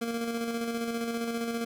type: tone with tremolo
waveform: 25% pulse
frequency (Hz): 232.2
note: A#3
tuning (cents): -7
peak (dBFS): -25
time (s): 0.01-1.65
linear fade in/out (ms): 10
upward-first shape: square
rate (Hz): 15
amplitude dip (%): 35
effects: none